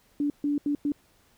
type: tone bursts at uneven times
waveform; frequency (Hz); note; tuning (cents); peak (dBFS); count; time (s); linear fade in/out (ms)
sine; 290; D4; -22; -23; 4; 0.2-0.3 / 0.44-0.58 / 0.66-0.75 / 0.85-0.92; 2
effects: pink hiss -63 dBFS RMS until 1.37 s